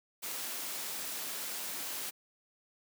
white noise, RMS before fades -39 dBFS, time 0.22-2.11 s, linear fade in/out 20 ms, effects high-pass 200 Hz 12 dB/octave

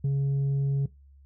sine tone with tanh clipping, 138.59 Hz, C#3, in tune, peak -23 dBFS, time 0.04-0.86 s, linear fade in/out 5 ms, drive 2 dB, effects noise-tail reverb RT60 0.2 s tail -19 dB re dry + added 69 Hz sine -51 dBFS peak until 1.25 s

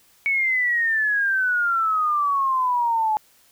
sine exponential sweep, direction down, 2237 to 850 Hz, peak -18 dBFS, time 0.26-3.17 s, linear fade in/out 0 ms, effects white hiss -57 dBFS RMS until 3.51 s

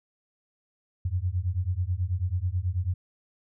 sine beating tone pair, 86.1 / 95.3 Hz, F2 / G2, -24 / -48 cents, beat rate 9.2 Hz, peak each -28 dBFS, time 1.05-2.94 s, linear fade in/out 5 ms, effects none

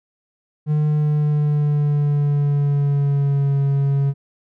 triangle tone with pitch glide, 151 to 139.27 Hz, D3 to C#3, +48 to +8 cents, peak -13 dBFS, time 0.66-4.14 s, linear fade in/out 50 ms, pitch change -140 cents, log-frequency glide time 0.86-3.58 s, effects none

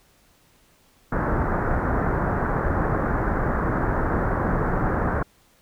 pink low-pass noise, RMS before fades -23 dBFS, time 1.12-5.23 s, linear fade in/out 5 ms, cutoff 1700 Hz, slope 48 dB/octave, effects pink hiss -59 dBFS RMS until 5.61 s

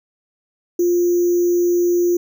sine tone with sample-and-hold, 350 Hz, F4, 4 cents sharp, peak -13 dBFS, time 0.79-2.17 s, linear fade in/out 5 ms, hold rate 6300 Hz, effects none

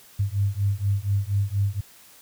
sine beating tone pair, 98 / 102.2 Hz, G2 / G#2, 0 / -27 cents, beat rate 4.2 Hz, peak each -24 dBFS, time 0.19-1.81 s, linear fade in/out 10 ms, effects white hiss -51 dBFS RMS until 2.21 s

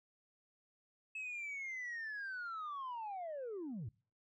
sine linear sweep, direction down, 2602 to 91.4 Hz, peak -39 dBFS, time 1.15-3.89 s, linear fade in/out 5 ms, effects noise-tail reverb RT60 0.4 s tail -25 dB re dry + tanh soft clip ceiling -39 dBFS

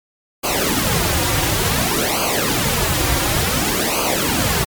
pink noise with flanger, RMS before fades -18 dBFS, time 0.43-4.65 s, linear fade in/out 20 ms, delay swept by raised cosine 0.54 to 4.74 ms, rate 0.56 Hz, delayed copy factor -0.8, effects MP3 96 kbps

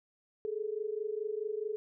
sine tone pair together, 415.3 / 440 Hz, G#4 / A4, 0 / 0 cents, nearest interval minor second, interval 100 cents, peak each -36 / -36 dBFS, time 0.45-1.76 s, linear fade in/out 0 ms, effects none

